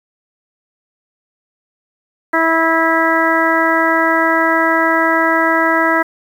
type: harmonic tone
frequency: 326.4 Hz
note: E4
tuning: 17 cents flat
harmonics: 1 / 2 / 3 / 4 / 5 / 6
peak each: -18 / -18 / -18 / -18 / -18 / -18 dBFS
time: 2.33-6.03 s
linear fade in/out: 10 ms
effects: 7-bit